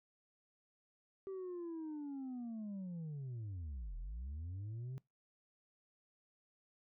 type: linear two-way sweep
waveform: sine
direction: down then up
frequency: 390 to 38.89 to 134.8 Hz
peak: -39 dBFS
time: 1.27-4.98 s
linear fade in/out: 0 ms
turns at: 3.97 s
effects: noise-tail reverb RT60 0.2 s tail -25 dB re dry + tanh soft clip ceiling -41 dBFS